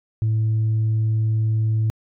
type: tone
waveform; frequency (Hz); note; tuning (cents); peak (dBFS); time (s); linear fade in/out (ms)
sine; 110; A2; 0; -15; 0.22-1.9; 0
effects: tanh soft clip ceiling -15 dBFS